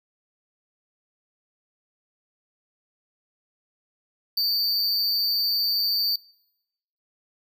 square tone with amplitude modulation, 4594 Hz, D8, 39 cents flat, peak -18 dBFS, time 4.37-6.16 s, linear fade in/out 5 ms, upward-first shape sine, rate 213 Hz, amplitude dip 75%, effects noise-tail reverb RT60 0.9 s tail -25 dB re dry

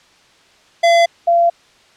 square / sine tone pair in turn, 680 / 684.7 Hz, F5 / F5, -46 / -34 cents, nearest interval unison, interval 12 cents, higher second, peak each -9 / -9 dBFS, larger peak neither, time 0.83-1.06 / 1.27-1.5 s, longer neither, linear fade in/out 10 ms, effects white hiss -50 dBFS RMS until 1.96 s + low-pass 5000 Hz 12 dB/octave

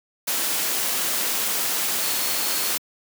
sine tone in noise, 4340 Hz, C#8, 37 cents flat, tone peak -33 dBFS, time 2.02-2.71 s, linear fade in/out 10 ms, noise white, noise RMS -24 dBFS, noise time 0.27-2.78 s, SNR -12 dB, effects high-pass 200 Hz 12 dB/octave

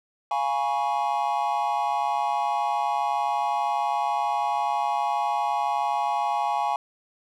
triangle chord, C# dominant seventh, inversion first, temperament equal with one note detuned, 698.5 / 830.6 / 970.2 / 1108.7 Hz, E#5 / G#5 / B5 / C#6, 0 / 0 / -31 / 0 cents, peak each -28 / -23 / -29 / -29 dBFS, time 0.31-6.76 s, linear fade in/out 2 ms, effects none

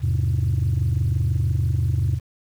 sine chord, E augmented, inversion none, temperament just, 82.41 / 103.01 / 128.76 Hz, E2 / G#2 / B#2, 0 / -14 / -27 cents, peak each -21 dBFS, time 0-2.2 s, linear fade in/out 50 ms, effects tanh soft clip ceiling -14 dBFS + 8-bit

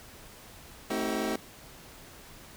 25% pulse chord, A diminished seventh, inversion none, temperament just, 220 / 264 / 316.8 / 380.2 Hz, A3 / C4 / Eb4 / Gb4, 0 / +16 / +31 / +47 cents, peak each -30 / -32 / -31 / -31 dBFS, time 0.9-1.36 s, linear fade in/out 5 ms, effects pink hiss -50 dBFS RMS until 2.56 s

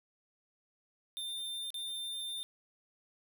square tone with dropouts, 3598 Hz, A7, 38 cents sharp, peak -38 dBFS, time 1.17-2.43 s, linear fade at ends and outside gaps 0 ms, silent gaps 1.704-1.743 s, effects none

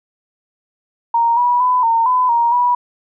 sine tone with pitch steps, 931 / 973 / 1001 / 915 / 1006 / 938 / 976 Hz, A#5 / B5 / B5 / A#5 / B5 / A#5 / B5, -2 / -26 / +23 / -32 / +32 / +11 / -21 cents, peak -11 dBFS, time 1.14-2.75 s, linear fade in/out 5 ms, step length 230 ms, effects none

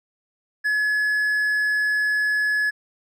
triangle tone, 1700 Hz, G#6, 40 cents sharp, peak -17 dBFS, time 0.64-2.71 s, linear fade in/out 20 ms, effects none

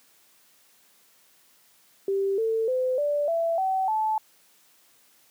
sine tone with pitch steps, 392 / 447.7 / 511.3 / 584 / 666.9 / 761.7 / 869.9 Hz, G4 / A4 / C5 / D5 / E5 / G5 / A5, 0 / +30 / -40 / -10 / +20 / -50 / -20 cents, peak -22 dBFS, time 2.08-4.18 s, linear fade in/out 2 ms, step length 300 ms, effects white hiss -60 dBFS RMS until 5.3 s + high-pass 150 Hz 12 dB/octave

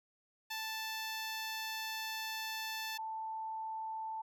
10% pulse / sine tone pair in turn, 880 / 883.3 Hz, A5 / A5, 0 / +6 cents, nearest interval unison, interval 6 cents, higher second, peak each -30 / -38 dBFS, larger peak first, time 0.5-2.98 / 2.98-4.22 s, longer first, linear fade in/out 10 ms, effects none

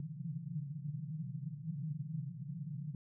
pink band-pass noise, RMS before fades -42 dBFS, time 0-2.95 s, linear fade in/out 2 ms, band 130 to 170 Hz, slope 96 dB/octave, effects none

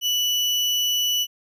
35% pulse tone, 2960 Hz, F#7, in tune, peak -18 dBFS, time 0.01-1.27 s, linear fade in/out 50 ms, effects none

